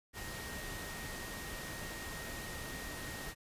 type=tone in noise; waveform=sine; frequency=1866 Hz; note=A#6; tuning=1 cent sharp; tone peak=-48 dBFS; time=0.13-3.35 s; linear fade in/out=50 ms; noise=pink; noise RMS=-44 dBFS; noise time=0.13-3.35 s; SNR=-7 dB; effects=resampled to 32000 Hz